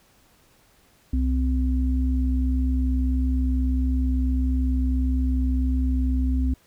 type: tone pair together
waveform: sine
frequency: 64.4 / 257.6 Hz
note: C2 / C4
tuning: -27 / -27 cents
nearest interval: 2 octaves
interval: 2400 cents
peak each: -20 / -26 dBFS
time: 1.13-6.54 s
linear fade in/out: 5 ms
effects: pink hiss -59 dBFS RMS until 6.66 s